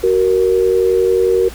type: tone pair together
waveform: sine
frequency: 375 / 466.2 Hz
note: F#4 / A#4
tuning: +23 / 0 cents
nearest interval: major third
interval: 377 cents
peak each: -13 dBFS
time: 0.03-1.49 s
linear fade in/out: 10 ms
effects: added 60 Hz sine -34 dBFS peak until 1.54 s + pink hiss -35 dBFS RMS until 1.54 s